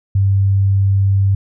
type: tone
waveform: sine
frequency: 98 Hz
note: G2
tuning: in tune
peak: -10 dBFS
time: 0.15-1.35 s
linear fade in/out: 5 ms
effects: none